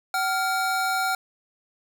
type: tone pair together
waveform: square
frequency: 758.6 / 1396.9 Hz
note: F#5 / F6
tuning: +43 / 0 cents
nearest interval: major seventh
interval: 1057 cents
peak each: -26 dBFS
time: 0.14-1.15 s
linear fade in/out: 2 ms
effects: none